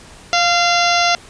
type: harmonic tone with a mistuned harmonic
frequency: 690 Hz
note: F5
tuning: 21 cents flat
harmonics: 1 / 2 / 3 / 4 / 5 / 6 / 7 / 8 / 9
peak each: -16 / -19 / -21 / -22 / -23 / -24 / -24 / -25 / -26 dBFS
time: 0.33-1.15 s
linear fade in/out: 0 ms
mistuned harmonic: 1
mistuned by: +21 cents
effects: pink hiss -41 dBFS RMS until 1.29 s + resampled to 22050 Hz